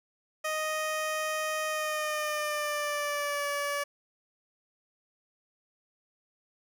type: tone with pitch glide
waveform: 15% pulse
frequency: 622 to 573.7 Hz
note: D#5 to D5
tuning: -1 to -41 cents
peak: -23 dBFS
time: 0.44-3.84 s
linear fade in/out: 10 ms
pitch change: -140 cents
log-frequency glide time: 1.66-3.47 s
effects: none